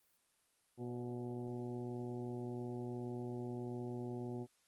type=harmonic tone with a mistuned harmonic; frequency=121.7 Hz; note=B2; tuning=25 cents flat; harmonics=1 / 2 / 3 / 4 / 5 / 6 / 7; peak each=-45 / -45 / -45 / -56 / -58 / -56 / -59 dBFS; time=0.77-4.47 s; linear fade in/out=50 ms; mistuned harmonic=4; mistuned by=+35 cents; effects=white hiss -75 dBFS RMS until 4.67 s + Opus 32 kbps